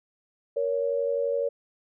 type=tone pair together; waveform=sine; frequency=469.2 / 561 Hz; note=A#4 / C#5; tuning=+11 / +21 cents; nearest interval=minor third; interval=310 cents; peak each=-27 / -26 dBFS; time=0.56-1.49 s; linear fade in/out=10 ms; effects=none